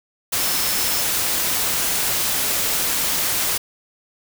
sine tone in noise, 5274 Hz, E8, in tune, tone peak -29 dBFS, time 0.39-1.02 s, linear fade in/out 10 ms, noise white, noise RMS -21 dBFS, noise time 0.32-3.58 s, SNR -11 dB, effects none

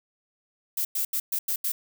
violet noise bursts at uneven times, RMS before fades -27 dBFS, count 6, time 0.77-0.85 / 0.95-1.05 / 1.13-1.2 / 1.32-1.39 / 1.48-1.56 / 1.64-1.72 s, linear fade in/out 5 ms, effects none

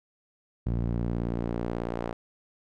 sawtooth tone with band-pass filter sweep, 58.27 Hz, A#1, in tune, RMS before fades -30 dBFS, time 0.66-2.13 s, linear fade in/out 5 ms, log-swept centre 130 to 600 Hz, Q 0.78, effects none

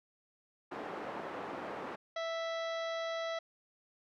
pink band-pass noise, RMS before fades -42 dBFS, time 0.71-1.96 s, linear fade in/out 10 ms, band 350 to 1300 Hz, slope 12 dB/octave
harmonic tone, 659.3 Hz, E5, in tune, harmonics 1 / 2 / 3 / 4 / 5 / 6 / 7 / 8 / 9, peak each -36 / -43 / -44 / -58 / -49 / -50 / -60 / -59 / -59 dBFS, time 2.16-3.39 s, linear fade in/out 5 ms
effects none

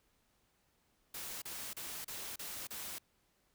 white noise bursts, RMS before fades -44 dBFS, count 6, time 1.14-2.985 s, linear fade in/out 5 ms, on 280 ms, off 33 ms, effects pink hiss -75 dBFS RMS until 3.54 s

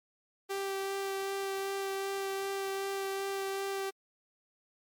sawtooth tone with vibrato, 390.9 Hz, G4, 5 cents flat, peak -29 dBFS, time 0.49-3.91 s, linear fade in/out 20 ms, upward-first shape sine, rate 2.6 Hz, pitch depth 10 cents each way, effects MP3 96 kbps

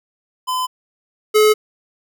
square tone pair in turn, 1017 / 427.6 Hz, C6 / A4, -50 / -49 cents, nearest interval octave + minor third, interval 1499 cents, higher first, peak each -19 / -10 dBFS, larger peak second, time 0.47-0.67 / 1.34-1.54 s, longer neither, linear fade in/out 20 ms, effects none

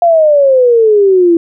sine exponential sweep, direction down, 698.5 to 331.3 Hz, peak -4 dBFS, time 0.02-1.37 s, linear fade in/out 2 ms, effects none

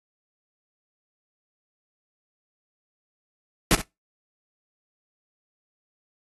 pink noise with echo, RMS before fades -17 dBFS, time 3.71-3.75 s, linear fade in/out 0 ms, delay 65 ms, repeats 1, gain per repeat -14 dB, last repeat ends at 3.815 s, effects noise-tail reverb RT60 0.2 s tail -22 dB re dry + AAC 32 kbps

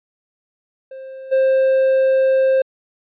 triangle tone with level steps, 529 Hz, C5, 19 cents sharp, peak -29 / -10 dBFS, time 0.91-2.62 s, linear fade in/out 5 ms, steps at 1.31 s, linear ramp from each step 20 ms, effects resampled to 8000 Hz

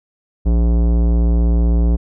sine tone with tanh clipping, 57.9 Hz, A#1, 11 cents flat, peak -13 dBFS, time 0.45-1.97 s, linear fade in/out 20 ms, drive 17 dB, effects none

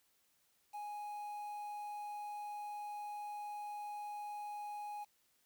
triangle tone with quantisation, 830.6 Hz, G#5, in tune, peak -40 dBFS, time 0.73-5.05 s, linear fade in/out 20 ms, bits 10, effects white hiss -75 dBFS RMS until 5.45 s

